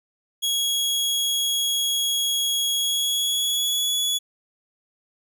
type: tone with pitch glide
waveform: sawtooth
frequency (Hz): 3322 to 3396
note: G#7 to G#7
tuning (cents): 0 to +38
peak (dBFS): -18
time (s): 0.42-4.19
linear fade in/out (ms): 20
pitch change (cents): +38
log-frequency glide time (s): 2.74-3.95
effects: none